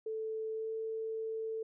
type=tone with pitch glide; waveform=sine; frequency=440 to 444.1 Hz; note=A4 to A4; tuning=0 to +16 cents; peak=-35 dBFS; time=0.06-1.63 s; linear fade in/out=5 ms; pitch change=+16 cents; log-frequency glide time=0.52-0.71 s; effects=none